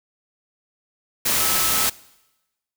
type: tone in noise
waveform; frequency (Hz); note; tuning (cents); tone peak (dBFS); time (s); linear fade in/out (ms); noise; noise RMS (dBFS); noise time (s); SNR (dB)
sine; 1300; E6; -24; -30; 1.4-1.87; 10; white; -20; 1.25-1.9; -13
effects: noise-tail reverb RT60 1.0 s tail -22 dB re dry